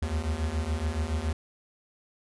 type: beating tone pair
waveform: square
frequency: 73.42 / 80.52 Hz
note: D2 / E2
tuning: 0 / -40 cents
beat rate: 7.1 Hz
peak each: -32 / -30 dBFS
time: 0.02-1.33 s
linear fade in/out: 5 ms
effects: resampled to 24000 Hz